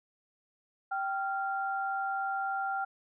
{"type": "tone pair together", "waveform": "sine", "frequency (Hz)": [780, 1388.3], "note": ["G5", "F6"], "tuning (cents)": [-9, -11], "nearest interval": "minor seventh", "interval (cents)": 998, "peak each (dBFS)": [-32, -34], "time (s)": [0.91, 2.85], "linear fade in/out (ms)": 10, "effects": []}